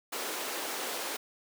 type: high-pass noise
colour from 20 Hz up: pink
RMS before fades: -36 dBFS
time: 0.12-1.17 s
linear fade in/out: 10 ms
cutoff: 330 Hz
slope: 24 dB/octave
effects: none